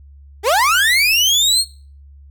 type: linear sweep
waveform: 30% pulse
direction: up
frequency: 370 to 4361 Hz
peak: -9 dBFS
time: 0.43-1.65 s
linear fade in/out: 50 ms
effects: noise-tail reverb RT60 0.4 s tail -20 dB re dry + added 70 Hz sine -39 dBFS peak until 2.3 s